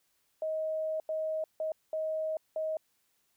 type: tone bursts at uneven times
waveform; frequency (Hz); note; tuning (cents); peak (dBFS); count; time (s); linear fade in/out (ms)
sine; 630; D#5; +21; -30; 5; 0.42-1 / 1.09-1.44 / 1.6-1.72 / 1.93-2.37 / 2.56-2.77; 2
effects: white hiss -74 dBFS RMS until 3.36 s